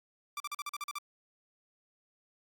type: tone bursts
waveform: sawtooth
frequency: 1174.7 Hz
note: D6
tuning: in tune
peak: -32 dBFS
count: 9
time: 0.37-0.985 s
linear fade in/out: 2 ms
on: 31 ms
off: 42 ms
effects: AAC 64 kbps